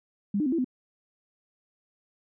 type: tone with pitch steps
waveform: sine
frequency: 201.9 / 302.8 / 257.2 / 332.7 / 253.8 Hz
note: G#3 / D#4 / C4 / E4 / B3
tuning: -49 / -47 / -30 / +16 / +47 cents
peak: -23 dBFS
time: 0.34-0.645 s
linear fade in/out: 5 ms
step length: 61 ms
effects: none